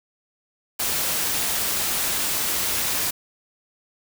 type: noise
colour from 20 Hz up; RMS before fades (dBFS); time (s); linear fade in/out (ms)
white; -24; 0.79-3.11; 10
effects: none